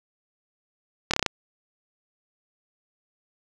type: slowing click train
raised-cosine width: 0.2 ms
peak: -4 dBFS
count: 6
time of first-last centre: 1.11-1.263 s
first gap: 26 ms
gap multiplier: 1.08
effects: none